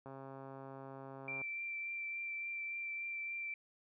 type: click train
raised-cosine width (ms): 1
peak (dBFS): -36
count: 184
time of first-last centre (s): 0.06-1.416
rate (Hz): 135
type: tone with vibrato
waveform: sine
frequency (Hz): 2349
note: D7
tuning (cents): 0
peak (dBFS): -39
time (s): 1.28-3.54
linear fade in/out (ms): 2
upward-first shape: triangle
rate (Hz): 3.5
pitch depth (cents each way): 13
effects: high-pass 60 Hz 12 dB/octave